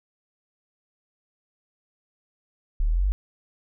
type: linear sweep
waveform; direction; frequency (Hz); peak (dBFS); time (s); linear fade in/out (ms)
sine; up; 34.65 to 51.91; -19; 2.8-3.12; 0
effects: none